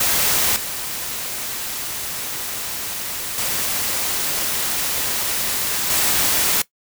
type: noise with level steps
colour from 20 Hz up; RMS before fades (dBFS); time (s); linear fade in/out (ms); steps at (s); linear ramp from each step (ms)
white; -18 / -27 / -22 / -18; 0-6.62; 5; 0.56 / 3.38 / 5.9; 2
effects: noise-tail reverb RT60 0.1 s tail -18 dB re dry